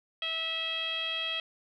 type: tone with low-pass filter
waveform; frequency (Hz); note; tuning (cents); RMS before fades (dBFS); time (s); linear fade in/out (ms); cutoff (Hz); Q
10% pulse; 651; E5; -22; -33; 0.22-1.4; 2; 3100; 9.4
effects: none